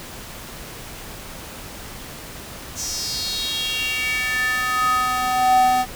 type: tone with high-pass filter sweep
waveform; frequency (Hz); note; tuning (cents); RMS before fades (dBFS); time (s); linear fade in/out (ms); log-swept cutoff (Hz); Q
square; 251.9; B3; +34; -21; 2.75-5.86; 50; 6300 to 600; 5.2
effects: pink hiss -36 dBFS RMS until 5.95 s